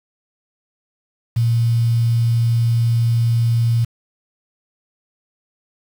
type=tone with quantisation; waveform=sine; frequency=116.54 Hz; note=A#2; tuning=in tune; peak=-13 dBFS; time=1.36-3.85 s; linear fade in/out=10 ms; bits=6; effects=none